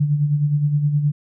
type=tone with tremolo; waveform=sine; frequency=146.83 Hz; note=D3; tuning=in tune; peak=-13 dBFS; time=0-1.12 s; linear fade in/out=10 ms; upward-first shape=sine; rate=9.6 Hz; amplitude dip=55%; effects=none